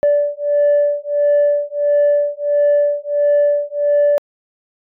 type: beating tone pair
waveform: sine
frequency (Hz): 581 / 582.5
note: D5 / D5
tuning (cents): -19 / -14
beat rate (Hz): 1.5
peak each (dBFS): -14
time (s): 0.03-4.18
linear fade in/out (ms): 0
effects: tanh soft clip ceiling -7 dBFS